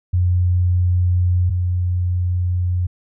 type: tone pair in turn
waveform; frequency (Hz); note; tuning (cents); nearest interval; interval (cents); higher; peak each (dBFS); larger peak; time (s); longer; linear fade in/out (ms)
sine; 89.5 / 89.5; F2 / F2; +43 / +43; unison; 0; neither; -13 / -16; first; 0.13-1.5 / 1.5-2.87; neither; 10
effects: none